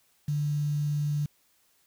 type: tone with quantisation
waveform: sine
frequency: 147.2 Hz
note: D3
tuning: 4 cents sharp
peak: -25 dBFS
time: 0.28-1.26 s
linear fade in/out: 5 ms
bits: 8
effects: white hiss -67 dBFS RMS until 1.86 s